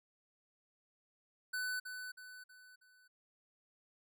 square tone with echo, 1500 Hz, F#6, 23 cents sharp, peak -37 dBFS, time 1.53-1.8 s, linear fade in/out 10 ms, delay 320 ms, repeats 4, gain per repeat -7 dB, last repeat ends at 3.08 s, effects none

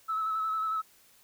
sine tone with vibrato, 1300 Hz, E6, 24 cents flat, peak -27 dBFS, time 0.08-0.82 s, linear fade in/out 20 ms, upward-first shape square, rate 11 Hz, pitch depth 21 cents each way, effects tanh soft clip ceiling -23 dBFS + white hiss -61 dBFS RMS until 1.23 s

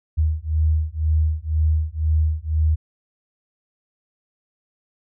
sine beating tone pair, 77.2 / 79.2 Hz, D#2 / D#2, -13 / +31 cents, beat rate 2 Hz, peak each -20 dBFS, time 0.17-2.76 s, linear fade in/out 20 ms, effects none

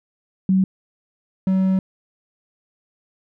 sine / triangle tone pair in turn, 189.3 / 189.3 Hz, F#3 / F#3, +40 / +40 cents, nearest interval unison, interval 0 cents, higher neither, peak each -13 dBFS, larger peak neither, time 0.49-0.64 / 1.47-1.79 s, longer second, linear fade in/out 2 ms, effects none

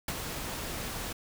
pink noise with ADSR envelope, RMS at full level -31 dBFS, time 0.08-1.13 s, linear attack 3 ms, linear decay 39 ms, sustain -6 dB, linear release 9 ms, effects none

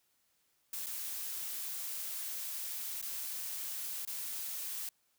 blue noise with dropouts, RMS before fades -40 dBFS, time 0.73-4.89 s, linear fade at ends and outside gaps 2 ms, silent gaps 0.862-0.867 / 3.015-3.025 / 4.051-4.074 s, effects white hiss -75 dBFS RMS until 5.18 s

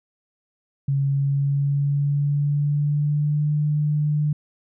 sine tone with pitch glide, 138.59 to 149.4 Hz, C#3 to D3, 0 to +30 cents, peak -18 dBFS, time 0.88-4.33 s, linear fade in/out 5 ms, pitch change +130 cents, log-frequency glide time 1.05-3.51 s, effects none

